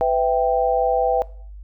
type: chord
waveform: sine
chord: E minor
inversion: second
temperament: equal with one note detuned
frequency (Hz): 501.9 / 659.3 / 784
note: B4 / E5 / G5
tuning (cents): +28 / 0 / 0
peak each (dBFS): -20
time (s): 0.01-1.22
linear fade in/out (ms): 0
effects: noise-tail reverb RT60 0.5 s tail -20 dB re dry + added 50 Hz sine -35 dBFS peak until 1.63 s